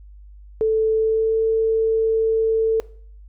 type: tone with pitch glide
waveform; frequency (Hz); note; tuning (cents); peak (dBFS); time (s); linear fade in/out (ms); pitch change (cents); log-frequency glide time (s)
sine; 440 to 445.6; A4 to A4; 0 to +22; -15; 0.61-2.8; 0; +22; 0.93-1.41
effects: noise-tail reverb RT60 0.5 s tail -20 dB re dry + added 50 Hz sine -40 dBFS peak until 3.28 s